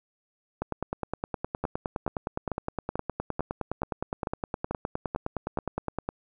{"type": "two click trains", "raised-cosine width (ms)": 1, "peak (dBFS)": [-15, -15], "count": [54, 10], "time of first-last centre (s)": [[0.62, 6.09], [1.64, 5.587]], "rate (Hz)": [9.69, 2.28], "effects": []}